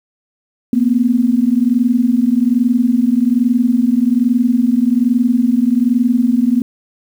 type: tone pair together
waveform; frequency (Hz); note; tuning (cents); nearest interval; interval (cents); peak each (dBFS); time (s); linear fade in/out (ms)
sine; 232.2 / 253.4; A#3 / B3; -7 / +45; major second; 152; -13; 0.73-6.62; 2
effects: 7-bit